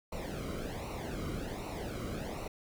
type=noise with flanger; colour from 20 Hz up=brown; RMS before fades=-39 dBFS; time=0.12-2.48 s; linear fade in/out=5 ms; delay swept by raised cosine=0.6 to 1.17 ms; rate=1.3 Hz; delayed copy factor=-0.75; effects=none